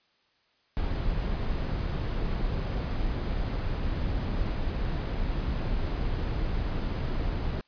brown noise, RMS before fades -29 dBFS, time 0.77-7.61 s, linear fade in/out 0 ms, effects white hiss -68 dBFS RMS until 7.67 s + resampled to 11025 Hz

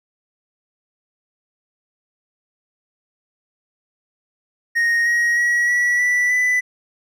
triangle tone with pitch steps, 1864.7 / 1889.6 / 1914.9 / 1940.5 / 1966.5 / 1992.8 Hz, A#6 / A#6 / A#6 / B6 / B6 / B6, 0 / +23 / +46 / -31 / -8 / +15 cents, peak -13 dBFS, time 4.75-6.61 s, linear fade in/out 20 ms, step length 310 ms, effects none

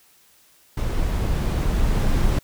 brown noise with level ramp, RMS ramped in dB -23 to -18 dBFS, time 0.77-2.39 s, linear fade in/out 5 ms, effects white hiss -56 dBFS RMS until 2.43 s

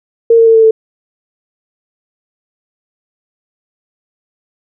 sine tone with pitch steps, 460.4 / 455.9 / 451.4 / 447 / 442.7 Hz, A#4 / A#4 / A4 / A4 / A4, -22 / -39 / +44 / +27 / +11 cents, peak -3 dBFS, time 0.3-0.71 s, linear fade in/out 5 ms, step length 82 ms, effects none

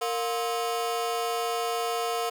30% pulse ring-modulated tone, 586 Hz, D5, 4 cents flat, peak -21 dBFS, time 0.01-2.3 s, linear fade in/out 10 ms, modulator 123 Hz, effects none

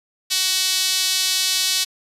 sawtooth tone with high-pass filter, 374.7 Hz, F#4, 22 cents sharp, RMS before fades -20 dBFS, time 0.3-1.85 s, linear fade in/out 20 ms, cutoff 4000 Hz, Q 1.7, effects resampled to 32000 Hz

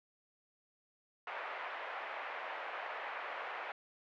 pink band-pass noise, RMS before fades -43 dBFS, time 1.27-3.72 s, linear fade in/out 2 ms, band 600 to 2400 Hz, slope 24 dB/octave, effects none

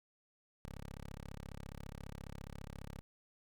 10% pulse tone, 34.65 Hz, C#1, in tune, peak -38 dBFS, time 0.65-3.01 s, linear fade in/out 0 ms, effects none

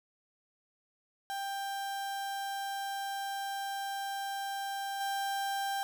35% pulse tone with level steps, 790 Hz, G5, 13 cents sharp, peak -33 / -30 dBFS, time 1.3-5.83 s, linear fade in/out 0 ms, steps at 5 s, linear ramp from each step 10 ms, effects none

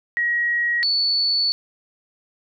sine tone pair in turn, 1900 / 4455 Hz, A#6 / C#8, +33 / +8 cents, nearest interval octave + minor third, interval 1475 cents, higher second, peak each -18 / -17 dBFS, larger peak second, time 0.17-0.83 / 0.83-1.52 s, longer second, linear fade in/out 0 ms, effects none

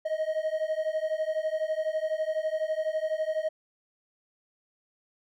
triangle beating tone pair, 622 / 634 Hz, D#5 / D#5, -1 / +32 cents, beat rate 12 Hz, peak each -28 / -28 dBFS, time 0.05-3.49 s, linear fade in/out 10 ms, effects none

